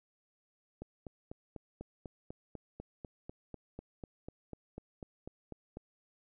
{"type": "click train", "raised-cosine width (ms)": 2, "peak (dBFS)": -30, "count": 21, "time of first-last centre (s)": [0.82, 5.77], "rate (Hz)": 4.04, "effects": []}